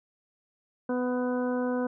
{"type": "harmonic tone with a mistuned harmonic", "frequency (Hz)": 249.5, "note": "B3", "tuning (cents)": 18, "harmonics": [1, 2, 3, 4, 5, 6], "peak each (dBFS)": [-28, -30, -40, -39, -45, -41], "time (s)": [0.89, 1.87], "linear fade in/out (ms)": 5, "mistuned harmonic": 3, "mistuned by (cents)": -15, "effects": []}